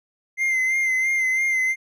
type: tone with vibrato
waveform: triangle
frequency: 2081 Hz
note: C7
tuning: 10 cents flat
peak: -17 dBFS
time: 0.37-1.76 s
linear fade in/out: 50 ms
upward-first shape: sine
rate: 3 Hz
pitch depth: 35 cents each way
effects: none